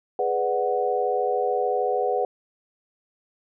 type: chord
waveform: sine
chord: G# half-diminished seventh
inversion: none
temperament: equal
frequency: 415.3 / 493.9 / 587.3 / 740 Hz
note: G#4 / B4 / D5 / F#5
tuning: 0 / 0 / 0 / 0 cents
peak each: -27 / -25 / -31 / -25 dBFS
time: 0.19-2.25 s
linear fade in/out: 2 ms
effects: none